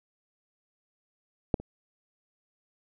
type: clicks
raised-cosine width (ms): 2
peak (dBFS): -9 / -27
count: 2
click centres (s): 1.542 / 1.6
effects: none